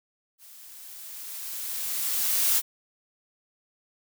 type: noise with level ramp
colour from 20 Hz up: blue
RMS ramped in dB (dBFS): -50 to -21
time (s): 0.38-2.62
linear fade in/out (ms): 50
effects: none